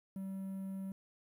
triangle tone with quantisation, 192.5 Hz, G3, 31 cents flat, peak -37 dBFS, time 0.16-0.92 s, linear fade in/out 2 ms, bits 11, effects none

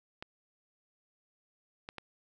clicks, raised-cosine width 0.3 ms, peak -25 dBFS, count 3, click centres 0.225 / 1.889 / 1.983 s, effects none

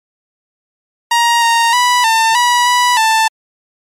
sawtooth tone with pitch steps, 940 / 928 / 984 / 898 / 973 / 982 / 886 Hz, A#5 / A#5 / B5 / A5 / B5 / B5 / A5, +14 / -8 / -7 / +35 / -26 / -10 / +12 cents, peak -5 dBFS, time 1.11-3.28 s, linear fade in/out 5 ms, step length 310 ms, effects low-pass 10000 Hz 12 dB/octave + MP3 64 kbps

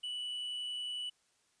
triangle tone with amplitude modulation, 2960 Hz, F#7, in tune, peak -34 dBFS, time 0.03-1.1 s, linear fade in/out 10 ms, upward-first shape sine, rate 131 Hz, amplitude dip 30%, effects white hiss -73 dBFS RMS until 1.6 s + resampled to 22050 Hz

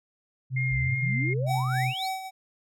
sine tone with pitch glide, 130 to 127.91 Hz, C3 to C3, -11 to -39 cents, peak -25 dBFS, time 0.5-1.94 s, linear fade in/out 50 ms, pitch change -28 cents, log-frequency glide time 1.58-1.65 s
sine tone with vibrato, 2111 Hz, C7, 15 cents sharp, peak -28 dBFS, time 0.56-1.34 s, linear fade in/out 10 ms, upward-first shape triangle, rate 2.9 Hz, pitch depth 20 cents each way
sine exponential sweep, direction up, 49.19 to 4755 Hz, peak -31 dBFS, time 0.69-2.09 s, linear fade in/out 50 ms
square tone with tremolo, 760 Hz, F#5, 46 cents sharp, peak -28 dBFS, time 1.46-2.31 s, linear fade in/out 50 ms, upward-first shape sine, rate 3.6 Hz, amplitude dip 65%
effects none

